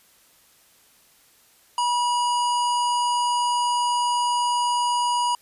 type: harmonic tone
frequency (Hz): 968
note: B5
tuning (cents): -35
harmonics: 1 / 3 / 5 / 7 / 9 / 10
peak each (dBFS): -20 / -30 / -34 / -37 / -39 / -40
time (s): 1.78-5.35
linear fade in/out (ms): 2
effects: white hiss -57 dBFS RMS until 5.41 s + resampled to 32000 Hz